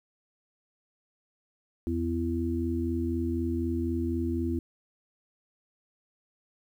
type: harmonic tone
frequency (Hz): 84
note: E2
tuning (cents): +33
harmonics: 1 / 3 / 4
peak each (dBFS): -31 / -31 / -31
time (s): 1.87-4.59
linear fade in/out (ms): 0
effects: 10-bit